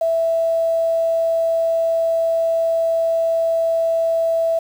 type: tone with quantisation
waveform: sine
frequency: 659.3 Hz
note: E5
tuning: in tune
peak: -15 dBFS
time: 0.01-4.59 s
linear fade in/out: 5 ms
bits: 7
effects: none